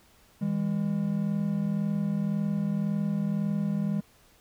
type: tone pair together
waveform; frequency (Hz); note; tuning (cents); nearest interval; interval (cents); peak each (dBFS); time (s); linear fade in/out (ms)
triangle; 161.12 / 203; E3 / G#3; -39 / -39; major third; 400; -28 / -25; 0.41-4.01; 10
effects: pink hiss -60 dBFS RMS until 4.4 s

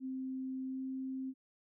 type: tone with pitch glide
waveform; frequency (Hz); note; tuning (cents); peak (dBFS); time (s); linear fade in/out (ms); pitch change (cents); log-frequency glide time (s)
sine; 261.6 to 263.1; C4 to C4; 0 to +10; -37; 0-1.34; 50; +10; 0.65-0.81
effects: none

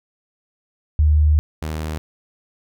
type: tone pair in turn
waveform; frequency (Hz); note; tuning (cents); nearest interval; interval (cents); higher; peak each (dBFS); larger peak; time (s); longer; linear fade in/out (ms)
sine / sawtooth; 75.7 / 77.96; D#2 / D#2; -47 / +4; minor second; 51; second; -11 / -20; first; 0.99-1.39 / 1.62-1.98; first; 0
effects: none

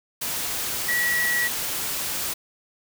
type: tone in noise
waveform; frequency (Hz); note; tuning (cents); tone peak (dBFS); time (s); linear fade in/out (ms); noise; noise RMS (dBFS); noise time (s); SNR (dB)
sine; 1931; B6; -39; -21; 0.88-1.48; 10; white; -28; 0.21-2.34; +4
effects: none

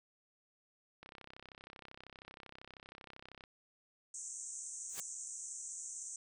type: click train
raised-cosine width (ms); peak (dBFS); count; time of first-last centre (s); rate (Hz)
0.3; -35; 80; 1.03-3.439; 32.8
type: band-pass noise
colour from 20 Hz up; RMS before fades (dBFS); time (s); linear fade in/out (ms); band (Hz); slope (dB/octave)
white; -46; 4.14-6.16; 2; 6100 to 8500; 96
type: noise with exponential growth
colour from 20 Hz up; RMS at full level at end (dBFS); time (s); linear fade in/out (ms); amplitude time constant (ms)
white; -39; 4.88-5; 1; 25
effects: none

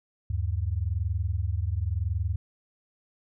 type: tone pair together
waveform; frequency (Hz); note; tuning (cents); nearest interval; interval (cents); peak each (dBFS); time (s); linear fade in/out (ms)
sine; 77.09 / 98; D#2 / G2; -15 / 0; major third; 415; -28; 0.3-2.36; 5
effects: none

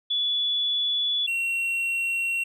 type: tone pair in turn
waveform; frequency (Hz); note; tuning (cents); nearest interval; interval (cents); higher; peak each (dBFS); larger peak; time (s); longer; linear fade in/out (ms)
sine / triangle; 3429 / 2733; A7 / F7; -45 / -38; major third; 393; first; -22; neither; 0.1-1.27 / 1.27-2.44; neither; 10
effects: none

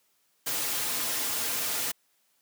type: noise with comb filter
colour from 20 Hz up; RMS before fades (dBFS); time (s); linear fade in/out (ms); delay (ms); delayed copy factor
white; -30; 0.46-1.92; 10; 5.3; -0.5
effects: white hiss -70 dBFS RMS until 2.41 s + high-pass 150 Hz 12 dB/octave

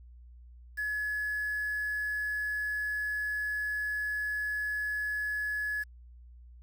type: tone with quantisation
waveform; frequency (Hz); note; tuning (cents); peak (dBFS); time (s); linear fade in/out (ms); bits
sine; 1700; G#6; +40; -30; 0.77-5.84; 20; 8
effects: added 60 Hz sine -49 dBFS peak until 6.62 s

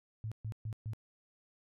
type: tone bursts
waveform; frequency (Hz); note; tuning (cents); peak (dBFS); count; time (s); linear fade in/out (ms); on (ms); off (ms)
sine; 109.4; A2; -9; -36; 4; 0.24-0.934; 0; 76; 130
effects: none

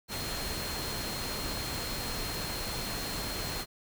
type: tone in noise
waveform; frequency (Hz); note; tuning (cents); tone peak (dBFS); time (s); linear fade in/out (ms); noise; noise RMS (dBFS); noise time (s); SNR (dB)
sine; 4218; C8; +13; -40; 0.08-3.66; 50; pink; -36; 0.08-3.66; -7
effects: none

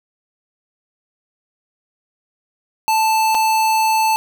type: tone with dropouts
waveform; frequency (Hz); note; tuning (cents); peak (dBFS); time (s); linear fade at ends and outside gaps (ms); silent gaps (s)
square; 880; A5; 0; -14; 2.88-4.16; 0; 3.346-3.35
effects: none

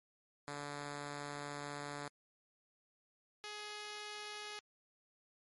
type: tone pair in turn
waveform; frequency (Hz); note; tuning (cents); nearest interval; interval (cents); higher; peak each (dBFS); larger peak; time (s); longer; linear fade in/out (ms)
5% pulse; 144.7 / 419.3; D3 / G#4; -25 / +17; octave + tritone; 1842; second; -31 / -33; first; 0.48-2.08 / 3.44-4.59; first; 0
effects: low-pass 12000 Hz 12 dB/octave + MP3 48 kbps

